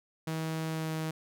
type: tone with pitch glide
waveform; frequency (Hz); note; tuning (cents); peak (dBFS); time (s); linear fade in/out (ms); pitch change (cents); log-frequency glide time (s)
sawtooth; 160 to 158.71; D#3 to D#3; +49 to +35; -28; 0.27-1.11; 5; -14; 0.69-0.93
effects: none